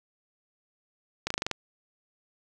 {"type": "slowing click train", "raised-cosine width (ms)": 0.2, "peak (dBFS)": -11, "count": 7, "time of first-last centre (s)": [1.27, 1.513], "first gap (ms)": 34, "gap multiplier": 1.07, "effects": []}